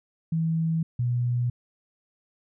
sine tone pair in turn, 162.7 / 121.89 Hz, E3 / B2, -22 / -22 cents, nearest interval perfect fourth, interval 500 cents, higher first, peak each -22 / -22 dBFS, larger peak neither, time 0.32-0.83 / 0.99-1.5 s, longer neither, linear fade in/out 5 ms, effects none

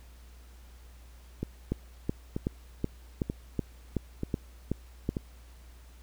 two click trains, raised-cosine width 3 ms, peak -15 / -18 dBFS, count 10 / 5, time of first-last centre 1.72-5.091 / 1.43-5.168 s, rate 2.67 / 1.07 Hz, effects added 60 Hz sine -49 dBFS peak until 6.02 s + pink hiss -60 dBFS RMS until 6.02 s

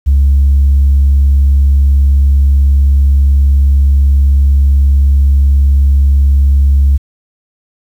sine tone, 69.3 Hz, C#2, in tune, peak -3 dBFS, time 0.06-6.98 s, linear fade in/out 20 ms, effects tanh soft clip ceiling -2 dBFS + 7-bit

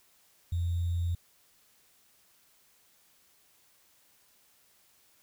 sine tone with sample-and-hold, 86.2 Hz, F2, 22 cents flat, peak -27 dBFS, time 0.52-1.15 s, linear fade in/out 5 ms, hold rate 3675 Hz, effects white hiss -65 dBFS RMS until 5.22 s

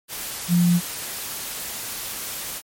sine tone in noise, 174.61 Hz, F3, in tune, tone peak -14 dBFS, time 0.48-0.81 s, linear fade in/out 50 ms, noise white, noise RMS -31 dBFS, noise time 0.08-2.62 s, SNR +14 dB, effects MP3 64 kbps

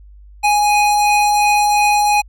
square tone pair together, 830.6 / 2489 Hz, G#5 / D#7, 0 / 0 cents, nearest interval octave + perfect fifth, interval 1900 cents, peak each -12 / -23 dBFS, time 0.43-2.22 s, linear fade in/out 20 ms, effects added 50 Hz sine -38 dBFS peak until 2.28 s + low-pass 12000 Hz 12 dB/octave

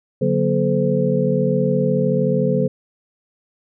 sine tone cluster, 144.7 / 184 / 237.9 / 431.9 / 513 Hz, D3 / F#3 / A#3 / A4 / C5, -25 / -9 / +35 / -32 / -34 cents, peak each -21 / -21 / -23 / -22 / -21 dBFS, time 0.21-2.68 s, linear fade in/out 10 ms, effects none

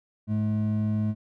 triangle tone pair together, 106.95 / 213.9 Hz, A2 / A3, -49 / -49 cents, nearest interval octave, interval 1200 cents, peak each -24 dBFS, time 0.27-1.15 s, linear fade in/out 50 ms, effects none

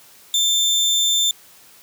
30% pulse tone, 3560 Hz, A7, 20 cents sharp, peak -13 dBFS, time 0.34-1.31 s, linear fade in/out 2 ms, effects white hiss -48 dBFS RMS until 1.82 s + high-pass 80 Hz 12 dB/octave

